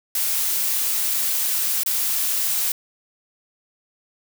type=noise with dropouts; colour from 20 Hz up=blue; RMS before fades=-22 dBFS; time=0.15-2.72 s; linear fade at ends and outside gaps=2 ms; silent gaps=1.834-1.861 s; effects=none